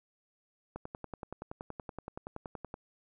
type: click train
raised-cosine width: 1 ms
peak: -26 dBFS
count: 22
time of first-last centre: 0.76-2.741 s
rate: 10.6 Hz
effects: none